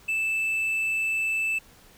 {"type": "tone", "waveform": "triangle", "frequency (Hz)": 2637, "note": "E7", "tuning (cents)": 0, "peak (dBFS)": -22, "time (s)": [0.08, 1.59], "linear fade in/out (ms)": 10, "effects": ["pink hiss -54 dBFS RMS until 1.97 s"]}